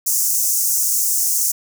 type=high-pass noise; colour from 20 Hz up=pink; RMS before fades=-18 dBFS; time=0.06-1.52 s; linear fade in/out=10 ms; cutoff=5900 Hz; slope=48 dB/octave; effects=none